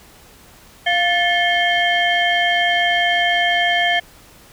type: tone cluster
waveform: sine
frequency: 698 / 1752 / 2163 / 3153 Hz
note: F5 / A6 / C#7 / G7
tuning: -1 / -8 / -43 / +9 cents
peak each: -18 / -18 / -21 / -20 dBFS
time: 0.86-4 s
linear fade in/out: 10 ms
effects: tanh soft clip ceiling -6 dBFS + pink hiss -46 dBFS RMS until 4.52 s